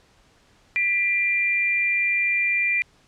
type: tone pair together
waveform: sine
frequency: 1975.5 / 2381 Hz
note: B6 / D7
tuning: 0 / +23 cents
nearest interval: minor third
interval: 323 cents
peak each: -25 / -20 dBFS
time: 0.76-2.82 s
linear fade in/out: 0 ms
effects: pink hiss -58 dBFS RMS until 3.07 s + low-pass 7000 Hz 12 dB/octave